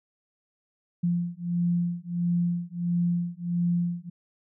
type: beating tone pair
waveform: sine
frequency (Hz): 172.9 / 174.4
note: F3 / F3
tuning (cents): -17 / -2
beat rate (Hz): 1.5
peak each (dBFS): -27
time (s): 1.03-4.1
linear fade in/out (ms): 10
effects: none